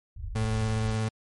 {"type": "low-pass noise", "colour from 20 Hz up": "pink", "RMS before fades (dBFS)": -35, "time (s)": [0.16, 0.95], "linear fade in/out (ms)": 5, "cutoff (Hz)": 110, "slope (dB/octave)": 96}
{"type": "tone with vibrato", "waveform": "35% pulse", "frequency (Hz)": 109.9, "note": "A2", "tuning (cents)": -2, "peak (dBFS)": -24, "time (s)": [0.35, 1.09], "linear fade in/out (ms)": 10, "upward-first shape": "sine", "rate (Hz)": 17, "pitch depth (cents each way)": 15}
{"effects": ["MP3 48 kbps"]}